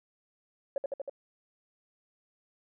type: tone with echo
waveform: sine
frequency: 554.4 Hz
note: C#5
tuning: in tune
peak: -26 dBFS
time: 0.76-0.78 s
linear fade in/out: 2 ms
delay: 79 ms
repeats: 4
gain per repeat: -2 dB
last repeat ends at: 1.096 s
effects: tanh soft clip ceiling -22 dBFS